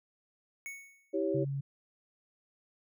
square tone with exponential decay, 2217 Hz, C#7, in tune, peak -38 dBFS, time 0.66-1.17 s, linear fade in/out 0 ms, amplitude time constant 110 ms
sine chord, C# diminished, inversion first, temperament equal with one note detuned, 324.2 / 392 / 554.4 Hz, E4 / G4 / C#5, -29 / 0 / 0 cents, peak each -33 / -32 / -34 dBFS, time 1.13-1.45 s, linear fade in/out 20 ms
sine tone, 138.59 Hz, C#3, in tune, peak -32 dBFS, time 1.34-1.61 s, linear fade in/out 10 ms
effects none

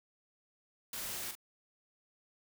white noise with echo, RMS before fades -41 dBFS, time 0.93-1.31 s, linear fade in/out 2 ms, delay 42 ms, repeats 1, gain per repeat -7 dB, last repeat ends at 1.352 s, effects none

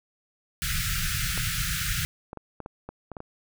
pink band-stop noise, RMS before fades -28 dBFS, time 0.62-2.05 s, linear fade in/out 0 ms, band 180 to 1300 Hz, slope 96 dB/octave
clicks, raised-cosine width 1 ms, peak -23 dBFS, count 9, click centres 1.377 / 2.331 / 2.373 / 2.603 / 2.661 / 2.89 / 3.117 / 3.168 / 3.204 s
effects none

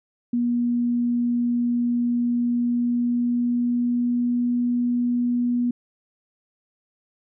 sine tone with pitch glide, 240.2 to 242.7 Hz, B3 to B3, -48 to -30 cents, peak -19 dBFS, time 0.33-5.71 s, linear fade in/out 5 ms, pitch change +18 cents, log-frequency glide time 2.42-4.55 s, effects none

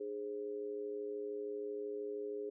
sine tone with amplitude modulation, 415.3 Hz, G#4, in tune, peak -35 dBFS, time 0-2.5 s, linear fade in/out 10 ms, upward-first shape sine, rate 113 Hz, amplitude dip 75%, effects none

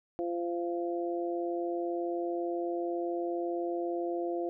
harmonic tone, 172.4 Hz, F3, 22 cents flat, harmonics 2 / 3 / 4, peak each -32 / -38 / -37 dBFS, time 0.19-4.49 s, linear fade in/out 0 ms, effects none

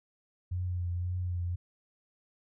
sine tone with vibrato, 89 Hz, F2, 33 cents sharp, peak -30 dBFS, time 0.51-1.56 s, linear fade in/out 10 ms, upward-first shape triangle, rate 1.9 Hz, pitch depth 35 cents each way, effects none

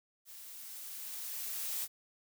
blue noise with level ramp, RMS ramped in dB -51 to -36 dBFS, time 0.25-1.88 s, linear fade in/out 50 ms, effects none

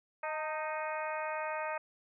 harmonic tone with a mistuned harmonic, 310.9 Hz, D#4, 1 cent flat, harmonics 2 / 3 / 4 / 5 / 6 / 7 / 8, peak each -38 / -39 / -42 / -44 / -46 / -47 / -46 dBFS, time 0.23-1.78 s, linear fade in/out 5 ms, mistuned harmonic 3, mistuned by -36 cents, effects none

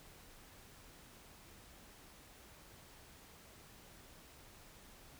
silence, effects pink hiss -59 dBFS RMS until 5.19 s

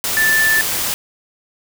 sine tone in noise, 1760 Hz, A6, in tune, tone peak -12 dBFS, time 0.17-0.61 s, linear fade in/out 0 ms, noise white, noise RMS -20 dBFS, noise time 0.04-0.94 s, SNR +5 dB, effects none

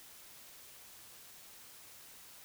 silence, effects white hiss -55 dBFS RMS until 2.44 s

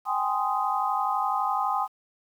sine chord, Ab major seventh, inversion third, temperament just, 778.7 / 830.6 / 1038.3 / 1245.9 Hz, G5 / Ab5 / C6 / Eb6, -12 / 0 / -14 / +2 cents, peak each -29 dBFS, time 0.05-1.88 s, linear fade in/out 50 ms, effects 9-bit

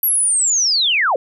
sine linear sweep, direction down, 11840 to 459.4 Hz, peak -13 dBFS, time 0.03-1.16 s, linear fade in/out 2 ms, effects none

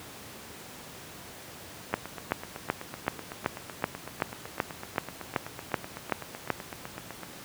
two click trains, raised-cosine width 0.5 ms, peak -22 / -9 dBFS, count 43 / 13, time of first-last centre 1.93-7.233 / 1.94-6.503 s, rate 7.92 / 2.63 Hz, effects pink hiss -45 dBFS RMS until 7.44 s + high-pass 100 Hz 12 dB/octave

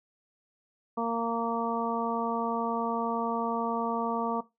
harmonic tone, 231 Hz, A#3, 16 cents flat, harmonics 1 / 2 / 3 / 4 / 5, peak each -32 / -33 / -35 / -34 / -34 dBFS, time 0.97-4.41 s, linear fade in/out 10 ms, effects noise-tail reverb RT60 0.2 s tail -17 dB re dry

